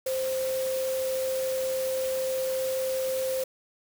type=tone in noise; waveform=sine; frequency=523.3 Hz; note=C5; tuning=in tune; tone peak=-26 dBFS; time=0.06-3.44 s; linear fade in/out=5 ms; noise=white; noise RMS=-38 dBFS; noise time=0.06-3.44 s; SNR=+9 dB; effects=none